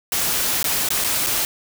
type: noise with dropouts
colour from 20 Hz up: white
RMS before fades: -21 dBFS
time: 0.12-1.45 s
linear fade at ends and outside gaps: 1 ms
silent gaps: 0.629-0.642 / 0.888-0.904 / 1.041-1.045 / 1.264-1.268 s
effects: none